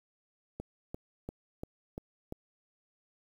click train, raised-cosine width 2 ms, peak -25 dBFS, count 6, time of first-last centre 0.6-2.324 s, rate 2.9 Hz, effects 9-bit

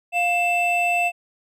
triangle tone pair together, 703 / 2654 Hz, F5 / E7, +11 / +11 cents, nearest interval octave + major seventh, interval 2300 cents, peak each -19 dBFS, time 0.12-1.12 s, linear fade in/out 50 ms, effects none

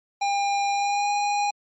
square tone with pitch glide, 803 to 819.4 Hz, G5 to G#5, +41 to -24 cents, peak -22 dBFS, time 0.21-1.51 s, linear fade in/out 10 ms, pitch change +35 cents, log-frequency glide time 0.72-1.1 s, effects MP3 32 kbps

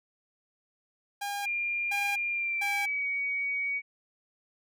sawtooth tone bursts, 809 Hz, G#5, 46 cents flat, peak -28 dBFS, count 3, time 1.21-2.86 s, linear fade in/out 10 ms, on 250 ms, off 450 ms
sine tone with pitch glide, 2400 to 2252 Hz, D7 to C#7, +37 to +27 cents, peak -28 dBFS, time 1.42-3.82 s, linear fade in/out 50 ms, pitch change -110 cents, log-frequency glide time 2.31-3.07 s
effects none

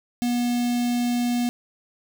square tone with notch filter, 241.9 Hz, B3, 36 cents flat, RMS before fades -23 dBFS, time 0.22-1.49 s, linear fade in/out 0 ms, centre 1300 Hz, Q 0.87, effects 9-bit

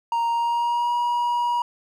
triangle tone with pitch glide, 932.3 to 959.6 Hz, A#5 to A#5, 0 to +50 cents, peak -18 dBFS, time 0.12-1.62 s, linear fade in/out 2 ms, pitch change +50 cents, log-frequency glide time 0.29-0.93 s, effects none

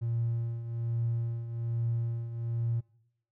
triangle tone with tremolo, 116.54 Hz, A#2, in tune, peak -23 dBFS, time 0.01-2.81 s, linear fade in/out 20 ms, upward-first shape triangle, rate 1.2 Hz, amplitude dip 75%, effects noise-tail reverb RT60 0.8 s tail -25 dB re dry + tanh soft clip ceiling -23 dBFS

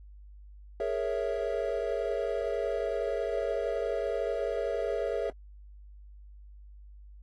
triangle chord, A# half-diminished seventh, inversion third, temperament equal, 415.3 / 466.2 / 554.4 / 659.3 Hz, G#4 / A#4 / C#5 / E5, 0 / 0 / 0 / 0 cents, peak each -32 dBFS, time 0.8-5.3 s, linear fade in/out 2 ms, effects added 50 Hz sine -47 dBFS peak until 7.22 s + AAC 32 kbps

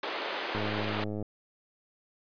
pink band-pass noise, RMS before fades -35 dBFS, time 0.03-1.04 s, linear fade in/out 2 ms, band 370 to 3900 Hz, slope 24 dB/octave
click train, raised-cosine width 2 ms, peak -23 dBFS, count 72, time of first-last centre 0.55-1.226 s, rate 105 Hz
effects resampled to 11025 Hz

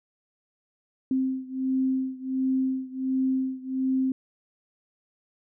sine beating tone pair, 261.6 / 263 Hz, C4 / C4, 0 / +9 cents, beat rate 1.4 Hz, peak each -26 / -28 dBFS, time 1.11-4.12 s, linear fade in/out 2 ms, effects none

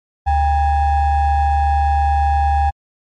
triangle ring-modulated tone, 435.7 Hz, A4, 17 cents flat, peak -7 dBFS, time 0.26-2.71 s, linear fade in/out 20 ms, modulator 363 Hz, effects MP3 48 kbps

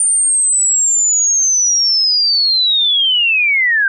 sine linear sweep, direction down, 9090 to 1548 Hz, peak -10 dBFS, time 0-3.88 s, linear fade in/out 2 ms, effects none

